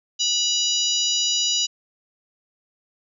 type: harmonic tone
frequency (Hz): 975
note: B5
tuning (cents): -23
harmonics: 3 / 4 / 5 / 6 / 7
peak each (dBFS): -24 / -25 / -26 / -27 / -27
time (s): 0.19-1.67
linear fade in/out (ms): 20
effects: none